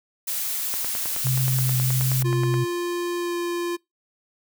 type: noise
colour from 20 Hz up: blue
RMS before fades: -27 dBFS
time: 0.27-2.23 s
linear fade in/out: 10 ms
type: click train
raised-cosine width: 0.5 ms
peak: -18 dBFS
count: 18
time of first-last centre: 0.74-2.541 s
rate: 9.44 Hz
type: tone with vibrato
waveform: sine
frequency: 129.1 Hz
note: C3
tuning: 23 cents flat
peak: -20 dBFS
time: 1.24-2.65 s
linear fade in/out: 20 ms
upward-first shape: sine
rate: 1.3 Hz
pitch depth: 11 cents each way
type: tone with pitch glide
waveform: square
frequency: 349.2 to 346.8 Hz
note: F4 to F4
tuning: 0 to -12 cents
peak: -25 dBFS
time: 2.24-3.77 s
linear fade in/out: 20 ms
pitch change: -12 cents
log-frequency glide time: 3.17-3.36 s
effects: noise-tail reverb RT60 0.2 s tail -25 dB re dry